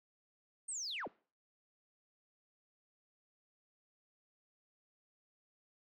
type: linear sweep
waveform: sine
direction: down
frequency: 8870 to 98 Hz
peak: -38 dBFS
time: 0.68-1.08 s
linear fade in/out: 10 ms
effects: noise-tail reverb RT60 0.4 s tail -23 dB re dry + tanh soft clip ceiling -34 dBFS